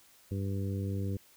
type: harmonic tone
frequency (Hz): 98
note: G2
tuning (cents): 0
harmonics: 1 / 2 / 3 / 4 / 5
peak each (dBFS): -32 / -38 / -42 / -44 / -46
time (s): 0.31-1.17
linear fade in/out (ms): 5
effects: white hiss -61 dBFS RMS until 1.36 s